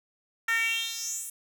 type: tone with high-pass filter sweep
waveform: 10% pulse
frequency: 455.9 Hz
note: A#4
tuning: 39 cents flat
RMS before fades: -30 dBFS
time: 0.48-1.3 s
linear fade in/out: 5 ms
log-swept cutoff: 1600 to 9900 Hz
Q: 4.8
effects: none